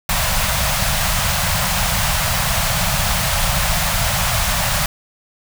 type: band-stop noise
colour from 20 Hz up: pink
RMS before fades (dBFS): -18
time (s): 0.09-4.86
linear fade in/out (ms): 2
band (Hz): 190 to 580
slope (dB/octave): 48
effects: none